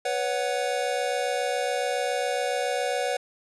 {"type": "chord", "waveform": "square", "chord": "B suspended second", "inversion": "none", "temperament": "equal with one note detuned", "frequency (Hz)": [493.9, 561.1, 740], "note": ["B4", "C#5", "F#5"], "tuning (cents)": [0, 21, 0], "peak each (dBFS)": -30, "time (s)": [0.05, 3.17], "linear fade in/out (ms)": 5, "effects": ["resampled to 24000 Hz"]}